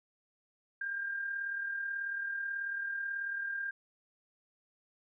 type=tone with amplitude modulation; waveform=sine; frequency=1600 Hz; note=G6; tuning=35 cents sharp; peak=-32 dBFS; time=0.81-3.71 s; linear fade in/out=5 ms; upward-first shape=sine; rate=38.3 Hz; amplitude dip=45%; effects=none